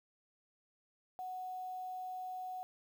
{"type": "tone with quantisation", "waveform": "sine", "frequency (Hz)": 740, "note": "F#5", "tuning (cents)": 0, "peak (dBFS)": -40, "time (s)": [1.19, 2.63], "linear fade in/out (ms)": 0, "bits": 10, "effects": []}